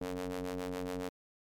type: ring-modulated tone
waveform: sawtooth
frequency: 91.4 Hz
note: F#2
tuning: 21 cents flat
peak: -29 dBFS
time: 0.01-1.09 s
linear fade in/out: 5 ms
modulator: 362 Hz
effects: MP3 96 kbps